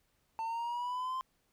triangle linear sweep, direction up, 893 to 1046.5 Hz, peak -32 dBFS, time 0.39-1.21 s, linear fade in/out 0 ms, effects pink hiss -75 dBFS RMS until 1.52 s

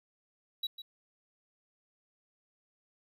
triangle tone with echo, 3890 Hz, B7, 27 cents flat, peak -30 dBFS, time 0.63-0.67 s, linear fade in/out 5 ms, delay 150 ms, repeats 1, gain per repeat -11 dB, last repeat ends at 0.82 s, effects none

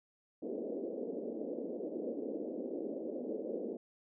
white band-pass noise, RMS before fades -40 dBFS, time 0.42-3.77 s, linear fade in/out 5 ms, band 220 to 540 Hz, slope 48 dB/octave, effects none

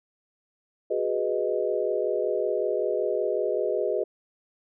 sine chord, G# minor seventh, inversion third, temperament equal, 370 / 415.3 / 493.9 / 622.3 Hz, F#4 / G#4 / B4 / D#5, 0 / 0 / 0 / 0 cents, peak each -30 / -28 / -29 / -29 dBFS, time 0.9-4.04 s, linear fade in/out 10 ms, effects none

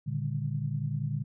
sine tone cluster, 114.2 / 144.6 / 154.7 / 199.7 Hz, A#2 / D3 / D#3 / G3, -35 / -27 / -10 / +32 cents, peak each -34 / -31 / -39 / -40 dBFS, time 0.06-1.24 s, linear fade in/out 20 ms, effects none

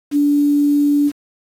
sine tone with quantisation, 289.5 Hz, D4, 25 cents flat, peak -11 dBFS, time 0.11-1.12 s, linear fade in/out 50 ms, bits 6, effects AAC 48 kbps

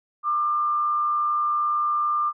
sine tone with frequency modulation, 1196 Hz, D6, 31 cents sharp, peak -20 dBFS, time 0.23-2.33 s, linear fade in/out 50 ms, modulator 97.5 Hz, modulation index 0.34, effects none

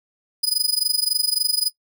sawtooth tone with amplitude modulation, 4978 Hz, D#8, in tune, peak -12 dBFS, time 0.43-1.7 s, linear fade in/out 10 ms, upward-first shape sine, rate 23.6 Hz, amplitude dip 90%, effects noise-tail reverb RT60 0.1 s tail -22 dB re dry

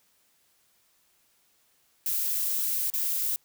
violet noise with dropouts, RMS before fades -28 dBFS, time 2.06-3.36 s, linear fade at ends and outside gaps 1 ms, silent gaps 2.901-2.937 s, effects white hiss -67 dBFS RMS until 3.44 s

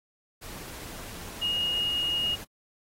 sine tone in noise, 2865 Hz, F7, 44 cents sharp, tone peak -25 dBFS, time 1.41-2.36 s, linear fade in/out 20 ms, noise pink, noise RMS -42 dBFS, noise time 0.41-2.45 s, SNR +14 dB, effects AAC 48 kbps

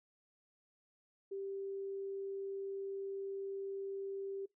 sine tone, 392 Hz, G4, in tune, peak -39 dBFS, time 1.31-4.46 s, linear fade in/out 10 ms, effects noise-tail reverb RT60 0.2 s tail -24 dB re dry

